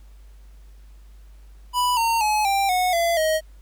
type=tone with pitch steps; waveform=square; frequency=987.8 / 916.3 / 850.1 / 788.6 / 731.5 / 678.6 / 629.5 Hz; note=B5 / A#5 / G#5 / G5 / F#5 / F5 / D#5; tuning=0 / -30 / +40 / +10 / -20 / -50 / +20 cents; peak=-19 dBFS; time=1.73-3.41 s; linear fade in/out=50 ms; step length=240 ms; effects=added 50 Hz sine -43 dBFS peak until 3.61 s + pink hiss -61 dBFS RMS until 3.61 s